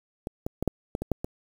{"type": "clicks", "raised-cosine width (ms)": 2, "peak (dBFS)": [-18, -16, -15, -9, -15, -17, -10, -17], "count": 8, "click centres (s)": [0.271, 0.465, 0.626, 0.677, 0.951, 1.02, 1.117, 1.245], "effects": ["7-bit"]}